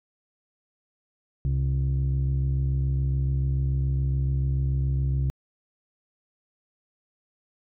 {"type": "tone pair together", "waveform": "sine", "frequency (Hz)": [67, 134], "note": ["C2", "C3"], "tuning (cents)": [42, 42], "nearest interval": "octave", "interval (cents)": 1200, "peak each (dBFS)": -22, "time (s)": [1.45, 5.3], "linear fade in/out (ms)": 0, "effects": ["tanh soft clip ceiling -19 dBFS"]}